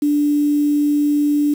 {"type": "tone with quantisation", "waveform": "sine", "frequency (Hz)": 293.1, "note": "D4", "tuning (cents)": -3, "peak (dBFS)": -13, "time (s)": [0.02, 1.54], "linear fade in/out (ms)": 5, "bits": 6, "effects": []}